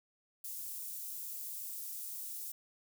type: high-pass noise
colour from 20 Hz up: white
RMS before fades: -43 dBFS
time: 0.44-2.52 s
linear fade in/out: 5 ms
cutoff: 9300 Hz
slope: 12 dB/octave
effects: none